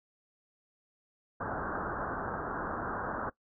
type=low-pass noise; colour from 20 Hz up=white; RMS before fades=-36 dBFS; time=1.4-3.3 s; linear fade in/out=10 ms; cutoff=1600 Hz; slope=96 dB/octave; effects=noise-tail reverb RT60 0.1 s tail -19 dB re dry